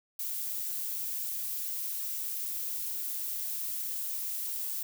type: noise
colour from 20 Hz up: violet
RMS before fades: -35 dBFS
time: 0.19-4.83 s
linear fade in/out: 5 ms
effects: none